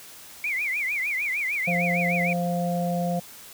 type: tone with vibrato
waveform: sine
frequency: 2224 Hz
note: C#7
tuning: 5 cents sharp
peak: -24 dBFS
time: 0.44-2.33 s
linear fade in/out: 2 ms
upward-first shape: triangle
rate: 6.6 Hz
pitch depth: 210 cents each way
type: harmonic tone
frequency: 174.61 Hz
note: F3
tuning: in tune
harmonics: 1 / 3 / 4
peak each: -25 / -30 / -29 dBFS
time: 1.67-3.2 s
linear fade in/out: 10 ms
effects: white hiss -45 dBFS RMS until 3.53 s